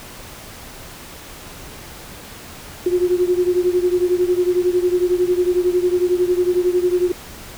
sine beating tone pair, 355.6 / 366.6 Hz, F4 / F#4, +31 / -16 cents, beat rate 11 Hz, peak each -16 / -19 dBFS, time 2.86-7.12 s, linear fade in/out 5 ms, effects pink hiss -37 dBFS RMS until 7.57 s

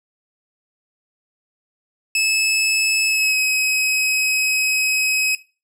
sawtooth tone with pitch glide, 2600 to 2544 Hz, E7 to D#7, -24 to +38 cents, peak -13 dBFS, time 2.15-5.35 s, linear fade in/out 2 ms, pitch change -38 cents, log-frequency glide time 3.06-3.39 s, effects noise-tail reverb RT60 0.3 s tail -17 dB re dry + low-pass 12000 Hz 12 dB/octave

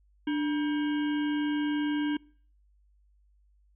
harmonic tone with a mistuned harmonic, 318.7 Hz, D#4, 42 cents sharp, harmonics 1 / 3 / 5 / 7 / 9 / 10, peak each -26 / -41 / -40 / -46 / -45 / -46 dBFS, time 0.27-2.17 s, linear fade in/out 5 ms, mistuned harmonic 1, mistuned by -130 cents, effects noise-tail reverb RT60 0.5 s tail -24 dB re dry + added 50 Hz sine -61 dBFS peak until 3.75 s

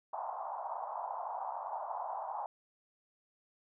white band-pass noise, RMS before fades -40 dBFS, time 0.13-2.46 s, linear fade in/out 2 ms, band 680 to 1000 Hz, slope 48 dB/octave, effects none

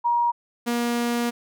sine / sawtooth tone pair in turn, 950 / 238 Hz, A#5 / A#3, +33 / +36 cents, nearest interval 2 octaves, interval 2397 cents, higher first, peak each -18 dBFS, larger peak neither, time 0.04-0.32 / 0.66-1.31 s, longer second, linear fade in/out 20 ms, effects none

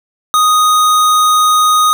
square tone, 1244 Hz, D#6, 1 cent flat, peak -8 dBFS, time 0.34-1.93 s, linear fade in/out 0 ms, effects none

